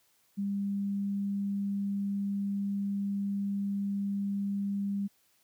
sine tone, 199.7 Hz, G3, 32 cents sharp, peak -29 dBFS, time 0.37-5.08 s, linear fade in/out 20 ms, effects white hiss -69 dBFS RMS until 5.43 s + high-pass 60 Hz 12 dB/octave

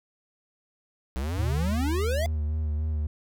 square exponential sweep, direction up, 60.6 to 698.5 Hz, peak -28 dBFS, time 1.16-2.26 s, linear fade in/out 0 ms
triangle tone with vibrato, 76.7 Hz, D#2, 24 cents flat, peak -23 dBFS, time 1.37-3.07 s, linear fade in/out 5 ms, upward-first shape sine, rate 3.5 Hz, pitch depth 36 cents each way
effects none

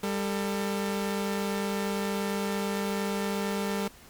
sawtooth tone pair together, 199 / 446.7 Hz, G3 / A4, +26 / +26 cents, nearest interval octave + major second, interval 1400 cents, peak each -25 / -29 dBFS, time 0.03-3.88 s, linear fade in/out 5 ms, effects pink hiss -52 dBFS RMS until 4.09 s + MP3 96 kbps

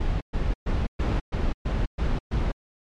brown noise bursts, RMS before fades -24 dBFS, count 8, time 0-2.52 s, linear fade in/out 10 ms, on 210 ms, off 120 ms, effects low-pass 4000 Hz 12 dB/octave + MP3 64 kbps

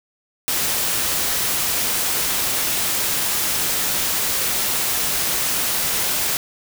white noise, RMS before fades -21 dBFS, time 0.48-6.37 s, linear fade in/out 0 ms, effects none

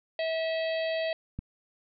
harmonic tone, 648 Hz, E5, 30 cents flat, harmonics 1 / 3 / 4 / 5 / 6 / 7, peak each -28 / -38 / -40 / -42 / -44 / -45 dBFS, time 0.19-1.13 s, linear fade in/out 2 ms
click, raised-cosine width 5 ms, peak -22 dBFS, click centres 1.39 s
effects none

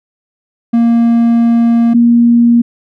triangle / sine tone pair in turn, 233.1 / 236.1 Hz, A#3 / A#3, 0 / +22 cents, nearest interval unison, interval 22 cents, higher second, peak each -4 dBFS, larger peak neither, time 0.73-1.94 / 1.94-2.62 s, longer first, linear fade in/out 10 ms, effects none

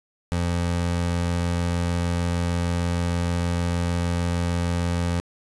25% pulse tone, 86.5 Hz, F2, 16 cents flat, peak -18 dBFS, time 0.32-5.2 s, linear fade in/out 0 ms, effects resampled to 24000 Hz + 10-bit

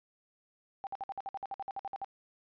sine tone bursts, 784 Hz, G5, in tune, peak -35 dBFS, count 15, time 0.84-2.045 s, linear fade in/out 0 ms, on 29 ms, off 55 ms, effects resampled to 11025 Hz

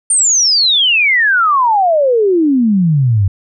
sine exponential sweep, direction down, 9120 to 92.3 Hz, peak -8 dBFS, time 0.1-3.28 s, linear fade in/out 5 ms, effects none

